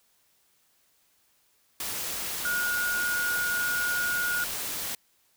sine tone in noise, 1441 Hz, F#6, 46 cents flat, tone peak -26 dBFS, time 2.45-4.44 s, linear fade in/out 2 ms, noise white, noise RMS -33 dBFS, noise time 1.8-4.95 s, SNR +4 dB, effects white hiss -67 dBFS RMS until 5.36 s

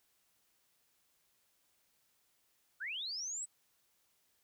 sine linear sweep, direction up, 1374 to 8120 Hz, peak -38 dBFS, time 2.8-3.46 s, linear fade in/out 20 ms, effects white hiss -75 dBFS RMS until 4.43 s

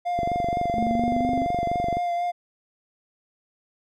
triangle tone with vibrato, 698.5 Hz, F5, in tune, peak -21 dBFS, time 0.05-2.32 s, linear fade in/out 20 ms, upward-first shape triangle, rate 4.2 Hz, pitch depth 23 cents each way
click train, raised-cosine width 2 ms, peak -16 dBFS, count 43, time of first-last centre 0.19-1.97 s, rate 23.6 Hz
sine linear sweep, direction up, 220 to 265.6 Hz, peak -24 dBFS, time 0.74-1.47 s, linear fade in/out 50 ms
effects none

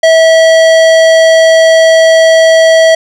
sine tone with hard clipping, 649 Hz, E5, 27 cents flat, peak -4 dBFS, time 0.03-2.95 s, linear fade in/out 5 ms, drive 16 dB, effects none

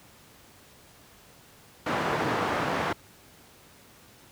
white band-pass noise, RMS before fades -28 dBFS, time 1.86-2.93 s, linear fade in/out 5 ms, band 100 to 1200 Hz, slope 12 dB/octave, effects pink hiss -54 dBFS RMS until 4.31 s + high-pass 60 Hz 12 dB/octave

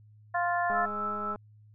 harmonic tone, 349.5 Hz, F4, 1 cent sharp, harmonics 2 / 3 / 4 / 5, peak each -28 / -32 / -36 / -33 dBFS, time 0.34-0.86 s, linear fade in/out 10 ms
click train, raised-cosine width 1 ms, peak -27 dBFS, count 138, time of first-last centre 0.7-1.359 s, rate 208 Hz
sine tone with tremolo, 1318.5 Hz, E6, in tune, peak -29 dBFS, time 0.72-1.36 s, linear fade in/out 50 ms, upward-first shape triangle, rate 3.7 Hz, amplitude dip 45%
effects added 106 Hz sine -53 dBFS peak until 1.74 s

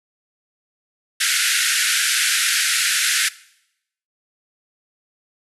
pink band-pass noise, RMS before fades -19 dBFS, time 1.2-3.29 s, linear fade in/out 10 ms, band 1400 to 12000 Hz, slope 96 dB/octave, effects noise-tail reverb RT60 0.8 s tail -20 dB re dry

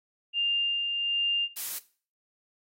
sine tone with tremolo, 2801 Hz, F7, 4 cents sharp, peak -23 dBFS, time 0.33-1.49 s, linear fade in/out 50 ms, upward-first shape sine, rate 1.3 Hz, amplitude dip 35%
blue noise, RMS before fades -34 dBFS, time 1.56-1.79 s, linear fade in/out 10 ms
effects noise-tail reverb RT60 0.4 s tail -17 dB re dry + AAC 48 kbps

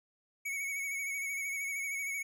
square tone with vibrato, 2229 Hz, C#7, 9 cents sharp, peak -35 dBFS, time 0.45-2.23 s, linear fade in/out 10 ms, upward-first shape sine, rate 13 Hz, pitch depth 38 cents each way, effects none

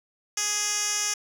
10% pulse tone with band-pass filter, 415.3 Hz, G#4, in tune, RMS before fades -27 dBFS, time 0.37-1.14 s, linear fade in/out 5 ms, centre 6300 Hz, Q 2.1, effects 8-bit

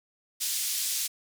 white band-pass noise, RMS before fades -30 dBFS, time 0.4-1.08 s, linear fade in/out 20 ms, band 3700 to 11000 Hz, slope 12 dB/octave, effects none

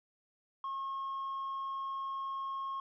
triangle tone with tanh clipping, 1083 Hz, C#6, 41 cents flat, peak -36 dBFS, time 0.64-2.8 s, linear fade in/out 2 ms, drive 6 dB, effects none

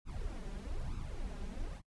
brown noise with flanger, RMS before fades -40 dBFS, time 0.05-1.82 s, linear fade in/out 50 ms, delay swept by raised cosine 0.77 to 5.07 ms, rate 1.1 Hz, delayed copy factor +0.8, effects noise-tail reverb RT60 0.1 s tail -25 dB re dry + resampled to 24000 Hz

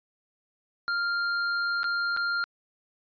square tone with dropouts, 1396.9 Hz, F6, in tune, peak -26 dBFS, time 0.88-2.44 s, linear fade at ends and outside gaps 0 ms, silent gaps 1.832-1.842 / 2.165-2.172 s, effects resampled to 11025 Hz

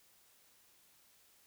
silence, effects white hiss -67 dBFS RMS until 1.46 s

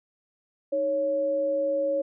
sine tone pair together, 311.1 / 555.4 Hz, D#4 / C#5, 0 / +3 cents, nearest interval minor seventh, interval 1003 cents, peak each -34 / -23 dBFS, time 0.72-2.02 s, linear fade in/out 10 ms, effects none

